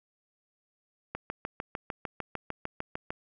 click train, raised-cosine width 0.5 ms, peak -19 dBFS, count 14, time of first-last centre 1.15-3.105 s, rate 6.65 Hz, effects none

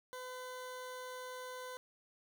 20% pulse tone, 506 Hz, B4, 42 cents sharp, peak -39 dBFS, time 0.13-1.77 s, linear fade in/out 0 ms, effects none

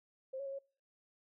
sine tone with pitch steps, 527 / 555 / 544 / 550 Hz, C5 / C#5 / C#5 / C#5, +12 / +2 / -33 / -14 cents, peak -39 dBFS, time 0.33-0.59 s, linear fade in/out 10 ms, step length 65 ms, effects noise-tail reverb RT60 0.5 s tail -26 dB re dry

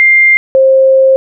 sine tone pair in turn, 2100 / 531.1 Hz, C7 / C5, +6 / +26 cents, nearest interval 2 octaves, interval 2380 cents, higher first, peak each -3 dBFS, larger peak neither, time 0-0.37 / 0.55-1.16 s, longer second, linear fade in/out 0 ms, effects none

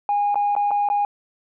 sine tone with dropouts, 819 Hz, G#5, 24 cents flat, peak -16 dBFS, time 0.09-1.05 s, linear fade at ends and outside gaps 1 ms, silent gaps 0.345-0.356 / 0.552-0.564 / 0.708-0.714 / 0.888-0.9 s, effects tanh soft clip ceiling -14 dBFS

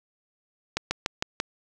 slowing click train, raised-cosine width 0.2 ms, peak -8 dBFS, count 5, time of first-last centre 0.77-1.401 s, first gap 140 ms, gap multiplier 1.08, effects none

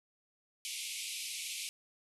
pink band-pass noise, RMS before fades -41 dBFS, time 0.65-1.69 s, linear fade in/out 0 ms, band 2200 to 12000 Hz, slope 96 dB/octave, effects none

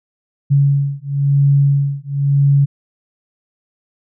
sine beating tone pair, 140 / 140.98 Hz, C#3 / C#3, +18 / +30 cents, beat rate 0.98 Hz, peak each -14 dBFS, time 0.5-2.66 s, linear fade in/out 20 ms, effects none

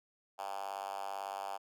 5% pulse tone with high-pass filter, 98 Hz, G2, in tune, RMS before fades -41 dBFS, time 0.38-1.58 s, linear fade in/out 20 ms, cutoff 760 Hz, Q 4.6, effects none

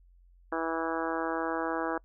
harmonic tone, 163.5 Hz, E3, 14 cents flat, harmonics 2 / 3 / 4 / 5 / 6 / 7 / 8 / 9 / 10, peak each -34 / -36 / -37 / -38 / -39 / -39 / -40 / -41 / -41 dBFS, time 0.52-1.98 s, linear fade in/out 5 ms, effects noise-tail reverb RT60 0.1 s tail -26 dB re dry + added 44 Hz sine -56 dBFS peak until 2.04 s

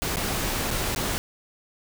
pink noise with dropouts, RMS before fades -27 dBFS, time 0.02-1.18 s, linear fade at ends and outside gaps 0 ms, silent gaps 0.159-0.169 / 0.706-0.711 / 0.948-0.961 s, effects none

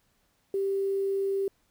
sine tone with quantisation, 392 Hz, G4, in tune, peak -25 dBFS, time 0.54-1.48 s, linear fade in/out 2 ms, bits 9, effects pink hiss -70 dBFS RMS until 1.7 s

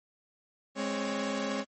sawtooth tone cluster, 207.7 / 265 / 558 Hz, G#3 / C4 / C#5, 0 / +22 / +11 cents, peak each -31 dBFS, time 0.75-1.65 s, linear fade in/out 50 ms, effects MP3 32 kbps

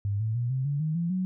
sine tone with pitch steps, 101.1 / 110.25 / 120.23 / 131.11 / 142.98 / 155.92 / 170.03 / 185.42 Hz, G#2 / A2 / B2 / C3 / D3 / D#3 / F3 / F#3, -46 / +4 / -46 / +4 / -46 / +4 / -46 / +4 cents, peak -25 dBFS, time 0.05-1.25 s, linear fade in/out 0 ms, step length 150 ms, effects none

